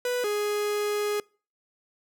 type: tone pair in turn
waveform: 45% pulse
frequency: 493.8 / 415.8 Hz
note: B4 / G#4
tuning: 0 / +2 cents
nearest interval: minor third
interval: 298 cents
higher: first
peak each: -25 dBFS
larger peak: neither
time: 0.05-0.24 / 0.24-1.2 s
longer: second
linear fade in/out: 2 ms
effects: noise-tail reverb RT60 0.4 s tail -26 dB re dry